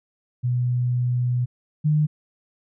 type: tone pair in turn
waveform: sine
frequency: 123.47 / 151.54 Hz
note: B2 / D#3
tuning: 0 / -45 cents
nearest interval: major third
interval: 355 cents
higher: second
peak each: -19 / -16 dBFS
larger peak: second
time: 0.43-1.46 / 1.84-2.07 s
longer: first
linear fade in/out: 20 ms
effects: none